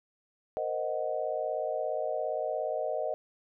sine chord, C half-diminished seventh, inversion third, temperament equal, 466.2 / 523.3 / 622.3 / 740 Hz, Bb4 / C5 / Eb5 / Gb5, 0 / 0 / 0 / 0 cents, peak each -37 / -36 / -32 / -37 dBFS, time 0.57-3.14 s, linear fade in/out 0 ms, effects none

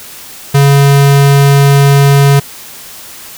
square tone, 140.2 Hz, C#3, 20 cents sharp, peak -4 dBFS, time 0.54-2.4 s, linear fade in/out 10 ms, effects white hiss -30 dBFS RMS until 3.37 s

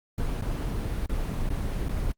brown noise with dropouts, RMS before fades -28 dBFS, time 0.18-2.12 s, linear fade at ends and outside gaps 2 ms, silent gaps 0.413-0.421 / 1.061-1.095 / 1.491-1.502 / 1.885-1.892 s, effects Opus 24 kbps

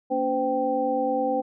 sine tone cluster, 235 / 284.4 / 513 / 782 Hz, A#3 / C#4 / C5 / G5, +14 / +45 / -34 / -4 cents, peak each -33 / -29 / -25 / -26 dBFS, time 0.1-1.42 s, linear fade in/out 20 ms, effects none

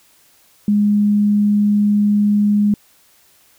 sine tone, 206.7 Hz, G#3, 8 cents flat, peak -11 dBFS, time 0.68-2.74 s, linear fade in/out 2 ms, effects white hiss -53 dBFS RMS until 3.58 s

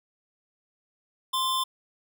square tone pair together, 1046.5 / 3527 Hz, C6 / A7, 0 / +3 cents, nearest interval octave + major sixth, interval 2103 cents, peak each -27 / -29 dBFS, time 1.33-1.64 s, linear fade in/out 10 ms, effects none

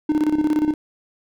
triangle tone with tremolo, 304.3 Hz, D#4, 38 cents flat, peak -12 dBFS, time 0.09-0.74 s, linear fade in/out 5 ms, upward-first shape square, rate 17 Hz, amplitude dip 65%, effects none

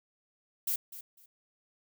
violet noise with echo, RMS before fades -31 dBFS, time 0.67-0.76 s, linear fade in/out 5 ms, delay 250 ms, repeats 2, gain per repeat -14 dB, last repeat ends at 1.26 s, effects none

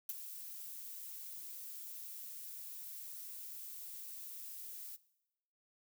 violet noise with ADSR envelope, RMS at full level -37 dBFS, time 0.09-4.97 s, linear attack 4 ms, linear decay 29 ms, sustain -11 dB, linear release 24 ms, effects noise-tail reverb RT60 0.9 s tail -20 dB re dry

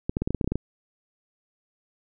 clicks, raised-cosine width 3 ms, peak -12 dBFS, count 11, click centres 0.095 / 0.169 / 0.22 / 0.275 / 0.306 / 0.347 / 0.412 / 0.444 / 0.476 / 0.52 / 0.556 s, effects none

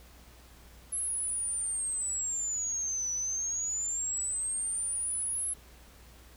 sine exponential two-way sweep, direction down then up, 11000 to 5920 to 11000 Hz, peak -30 dBFS, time 0.92-5.54 s, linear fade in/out 10 ms, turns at 3.11 s, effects added 60 Hz sine -54 dBFS peak until 6.36 s + pink hiss -57 dBFS RMS until 6.36 s

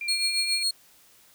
sine tone with vibrato, 2375 Hz, D7, 19 cents sharp, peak -30 dBFS, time 0.01-0.63 s, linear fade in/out 2 ms, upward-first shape sine, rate 11 Hz, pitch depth 9 cents each way
35% pulse tone with tremolo, 4300 Hz, C8, 47 cents sharp, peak -20 dBFS, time 0.08-0.71 s, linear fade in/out 5 ms, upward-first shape triangle, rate 7.2 Hz, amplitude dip 65%
effects white hiss -57 dBFS RMS until 1.34 s

